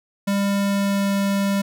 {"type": "tone with pitch glide", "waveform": "square", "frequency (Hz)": [199.5, 198.35], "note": ["G3", "G3"], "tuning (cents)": [31, 21], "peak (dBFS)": -19, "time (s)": [0.27, 1.62], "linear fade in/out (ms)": 10, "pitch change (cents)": -10, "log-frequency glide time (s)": [0.66, 1.12], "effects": []}